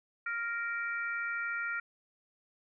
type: harmonic tone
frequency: 466.2 Hz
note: A#4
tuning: in tune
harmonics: 3 / 4 / 5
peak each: -34 / -39 / -41 dBFS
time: 0.26-1.8 s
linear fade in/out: 5 ms
effects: none